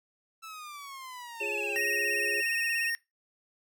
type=exponential sweep; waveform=sawtooth; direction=down; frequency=1329 to 786 Hz; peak=-38 dBFS; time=0.42-1.78 s; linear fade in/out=20 ms
type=chord; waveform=sine; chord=Db major; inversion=first; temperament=equal; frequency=349.2 / 415.3 / 554.4 Hz; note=F4 / Ab4 / Db5; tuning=0 / 0 / 0 cents; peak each=-42 / -36 / -40 dBFS; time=1.4-2.42 s; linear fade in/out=20 ms
type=tone with vibrato; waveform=triangle; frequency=2632 Hz; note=E7; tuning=3 cents flat; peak=-30 dBFS; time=1.4-2.9 s; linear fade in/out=5 ms; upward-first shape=sine; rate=17 Hz; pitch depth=77 cents each way
type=tone with pitch glide; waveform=square; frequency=1864.7 to 1848.6 Hz; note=A#6 to A#6; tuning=0 to -15 cents; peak=-30 dBFS; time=1.76-2.95 s; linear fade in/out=0 ms; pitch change=-15 cents; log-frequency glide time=1.92-2.34 s
effects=noise-tail reverb RT60 0.2 s tail -20 dB re dry